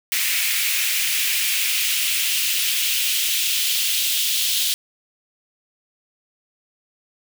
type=noise with high-pass filter sweep; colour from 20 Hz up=white; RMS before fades=-21 dBFS; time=0.12-4.74 s; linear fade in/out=0 ms; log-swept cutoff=2200 to 3300 Hz; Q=2.6; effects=none